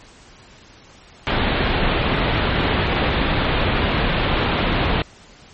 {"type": "low-pass noise", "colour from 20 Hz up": "pink", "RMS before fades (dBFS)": -19, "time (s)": [1.27, 5.02], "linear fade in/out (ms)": 0, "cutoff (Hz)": 3800, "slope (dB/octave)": 48, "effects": ["pink hiss -46 dBFS RMS until 5.53 s", "MP3 32 kbps"]}